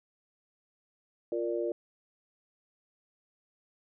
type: chord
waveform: sine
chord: Bb major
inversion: second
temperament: equal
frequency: 349.2 / 466.2 / 587.3 Hz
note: F4 / Bb4 / D5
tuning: 0 / 0 / 0 cents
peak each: -32 / -34 / -35 dBFS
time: 1.32-1.72 s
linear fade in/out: 2 ms
effects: none